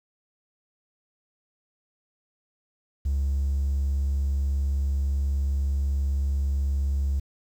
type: tone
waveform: triangle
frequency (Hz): 69.3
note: C#2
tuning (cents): 0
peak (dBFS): -19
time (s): 3.05-7.2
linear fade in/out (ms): 10
effects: tanh soft clip ceiling -18 dBFS + 9-bit